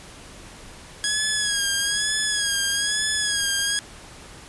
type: tone with vibrato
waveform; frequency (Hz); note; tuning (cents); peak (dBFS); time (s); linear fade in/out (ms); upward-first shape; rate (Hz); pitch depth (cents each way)
10% pulse; 1661.2; G#6; 0; -12; 1.04-3.79; 0; sine; 1.1; 58
effects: pink hiss -43 dBFS RMS until 4.48 s + resampled to 24000 Hz